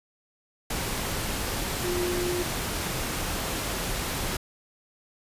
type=tone in noise; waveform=sine; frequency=354.9 Hz; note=F4; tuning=28 cents sharp; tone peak=-27 dBFS; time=1.84-2.43 s; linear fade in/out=5 ms; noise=pink; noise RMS=-30 dBFS; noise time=0.7-4.37 s; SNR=0 dB; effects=resampled to 32000 Hz